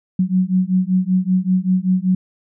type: beating tone pair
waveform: sine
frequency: 182.5 / 187.7 Hz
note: F#3 / F#3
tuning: -24 / +25 cents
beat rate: 5.2 Hz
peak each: -17 dBFS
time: 0.19-2.15 s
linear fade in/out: 5 ms
effects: none